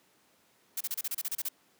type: noise bursts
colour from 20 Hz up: blue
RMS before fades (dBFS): -33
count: 11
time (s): 0.77-1.487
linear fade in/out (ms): 5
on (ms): 37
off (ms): 31
effects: pink hiss -66 dBFS RMS until 1.79 s + high-pass 200 Hz 12 dB/octave